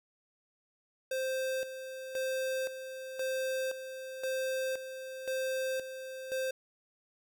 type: tone with tremolo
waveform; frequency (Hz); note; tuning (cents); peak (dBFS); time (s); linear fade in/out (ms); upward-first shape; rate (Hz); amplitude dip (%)
square; 523.3; C5; 0; -32; 1.11-6.51; 5; square; 0.96; 65
effects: none